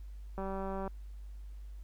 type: click train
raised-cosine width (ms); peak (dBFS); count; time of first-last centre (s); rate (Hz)
1; -26; 97; 0.38-0.877; 193
effects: added 50 Hz sine -43 dBFS peak until 1.83 s + pink hiss -70 dBFS RMS until 1.83 s